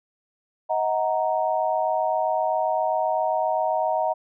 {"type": "chord", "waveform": "sine", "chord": "D# minor", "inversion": "none", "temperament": "equal with one note detuned", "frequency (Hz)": [632.4, 740, 932.3], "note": ["D#5", "F#5", "A#5"], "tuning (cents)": [28, 0, 0], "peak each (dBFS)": [-24, -25, -26], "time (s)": [0.69, 4.14], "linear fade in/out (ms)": 20, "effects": []}